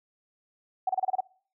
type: tone bursts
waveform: sine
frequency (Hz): 753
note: F#5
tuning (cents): +30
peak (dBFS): -22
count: 7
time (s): 0.87-1.206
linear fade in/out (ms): 5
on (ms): 24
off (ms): 28
effects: noise-tail reverb RT60 0.5 s tail -25 dB re dry